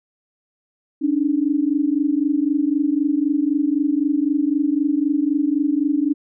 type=tone pair together; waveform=sine; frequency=280 / 303.9 Hz; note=C#4 / D#4; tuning=+18 / -41 cents; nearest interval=minor second; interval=141 cents; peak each=-19 dBFS; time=1.01-6.14 s; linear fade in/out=20 ms; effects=none